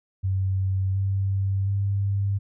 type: tone with pitch steps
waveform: sine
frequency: 95.4 / 97.35 / 99.34 Hz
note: G2 / G2 / G2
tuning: -47 / -12 / +24 cents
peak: -21 dBFS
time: 0.23-2.39 s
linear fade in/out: 20 ms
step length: 720 ms
effects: none